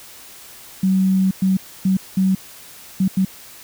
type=tone bursts at uneven times; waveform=sine; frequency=189.7 Hz; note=F#3; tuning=43 cents sharp; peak=-13 dBFS; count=6; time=0.83-1.31 / 1.42-1.57 / 1.85-1.97 / 2.17-2.35 / 3-3.08 / 3.17-3.25 s; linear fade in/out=5 ms; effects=white hiss -41 dBFS RMS until 3.63 s